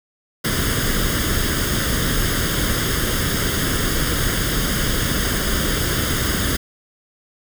pink noise with comb filter, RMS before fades -20 dBFS, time 0.44-6.57 s, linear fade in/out 10 ms, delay 0.6 ms, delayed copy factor +0.7, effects none

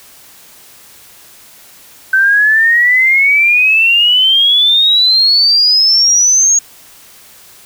sine exponential sweep, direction up, 1533 to 6645 Hz, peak -6 dBFS, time 2.13-6.59 s, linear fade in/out 5 ms, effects white hiss -40 dBFS RMS until 7.65 s

